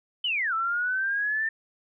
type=linear two-way sweep; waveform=sine; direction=down then up; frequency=3092 to 1311 to 1800 Hz; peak=-24 dBFS; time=0.24-1.49 s; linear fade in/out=5 ms; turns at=0.54 s; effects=none